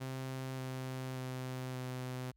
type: tone with pitch steps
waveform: sawtooth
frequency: 131.3 / 130.02 / 128.75 / 127.49 Hz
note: C3 / C3 / C3 / C3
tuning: +6 / -11 / -28 / -45 cents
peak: -35 dBFS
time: 0-2.32 s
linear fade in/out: 20 ms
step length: 580 ms
effects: added 54 Hz sine -68 dBFS peak until 2.36 s